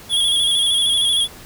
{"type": "tone with vibrato", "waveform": "square", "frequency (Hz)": 3341, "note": "G#7", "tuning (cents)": 10, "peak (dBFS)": -15, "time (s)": [0.09, 1.28], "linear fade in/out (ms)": 50, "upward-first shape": "square", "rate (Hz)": 13, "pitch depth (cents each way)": 41, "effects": ["pink hiss -40 dBFS RMS until 1.45 s"]}